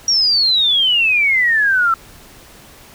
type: exponential sweep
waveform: sine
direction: down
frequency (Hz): 5680 to 1318.5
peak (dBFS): -11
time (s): 0.08-1.94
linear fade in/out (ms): 2
effects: pink hiss -42 dBFS RMS until 2.94 s